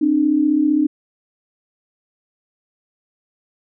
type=tone pair together; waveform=sine; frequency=266.5 / 301.9 Hz; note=C4 / D4; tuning=+32 / +48 cents; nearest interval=major second; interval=216 cents; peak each=-19 / -14 dBFS; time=0.01-0.87 s; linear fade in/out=10 ms; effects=none